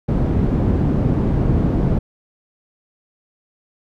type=low-pass noise; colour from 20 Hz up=white; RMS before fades=-17 dBFS; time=0.08-1.99 s; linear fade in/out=10 ms; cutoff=210 Hz; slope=12 dB/octave; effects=none